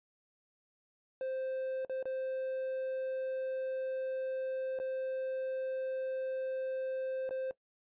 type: tone with dropouts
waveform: triangle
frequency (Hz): 523.3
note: C5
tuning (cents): 0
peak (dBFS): -32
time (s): 1.21-7.51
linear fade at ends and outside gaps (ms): 1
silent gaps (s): 1.849-1.896 / 2.027-2.055 / 4.789-4.799 / 7.292-7.308
effects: noise-tail reverb RT60 0.1 s tail -18 dB re dry + resampled to 8000 Hz

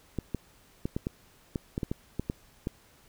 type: clicks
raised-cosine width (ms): 3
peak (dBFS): -17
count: 12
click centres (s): 0.187 / 0.347 / 0.855 / 0.965 / 1.069 / 1.558 / 1.779 / 1.832 / 1.915 / 2.196 / 2.299 / 2.671
effects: pink hiss -60 dBFS RMS until 3.08 s

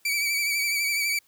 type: tone with vibrato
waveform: sawtooth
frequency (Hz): 2300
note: D7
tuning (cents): -37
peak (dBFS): -20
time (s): 0.05-1.19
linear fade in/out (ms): 5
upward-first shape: sine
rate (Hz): 12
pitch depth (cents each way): 43
effects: white hiss -63 dBFS RMS until 1.27 s

